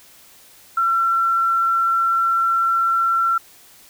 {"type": "tone with frequency modulation", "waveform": "sine", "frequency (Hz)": 1354, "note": "E6", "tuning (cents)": 46, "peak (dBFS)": -15, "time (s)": [0.77, 3.38], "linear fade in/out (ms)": 5, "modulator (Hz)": 40.2, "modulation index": 0.27, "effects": ["white hiss -48 dBFS RMS until 3.89 s"]}